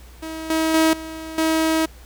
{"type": "tone with level steps", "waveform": "sawtooth", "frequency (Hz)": 320, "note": "D#4", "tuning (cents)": 49, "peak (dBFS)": [-25, -14, -10, -27, -13], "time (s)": [0.22, 1.86], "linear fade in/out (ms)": 10, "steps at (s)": [0.5, 0.74, 0.93, 1.38], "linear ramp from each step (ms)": 2, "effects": ["added 60 Hz sine -42 dBFS peak until 2.05 s", "pink hiss -49 dBFS RMS until 2.05 s"]}